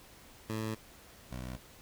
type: tone pair in turn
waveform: 15% pulse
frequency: 110 / 62.74 Hz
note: A2 / B1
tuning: 0 / +28 cents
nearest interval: minor seventh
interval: 972 cents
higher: first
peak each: -28 / -33 dBFS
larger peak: first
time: 0.49-0.75 / 1.31-1.57 s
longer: neither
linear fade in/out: 10 ms
effects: pink hiss -56 dBFS RMS until 1.81 s